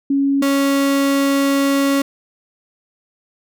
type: tone pair in turn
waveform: sine / 35% pulse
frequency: 277.2 / 277.2 Hz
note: C#4 / C#4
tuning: 0 / 0 cents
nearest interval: unison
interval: 0 cents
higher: neither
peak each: -13 / -12 dBFS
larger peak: second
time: 0.1-0.42 / 0.42-2.02 s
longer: second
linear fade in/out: 5 ms
effects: none